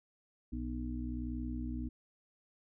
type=harmonic tone; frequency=61.4 Hz; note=B1; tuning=9 cents flat; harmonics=1 / 2 / 4 / 5; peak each=-39 / -47 / -40 / -44 dBFS; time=0.52-1.89 s; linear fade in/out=10 ms; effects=none